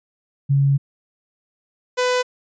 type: tone pair in turn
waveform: sine / sawtooth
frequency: 139.1 / 499.7 Hz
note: C#3 / B4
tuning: +6 / +20 cents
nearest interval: octave + minor seventh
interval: 2214 cents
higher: second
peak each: -13 dBFS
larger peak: neither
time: 0.49-0.78 / 1.97-2.23 s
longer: first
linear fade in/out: 20 ms
effects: resampled to 16000 Hz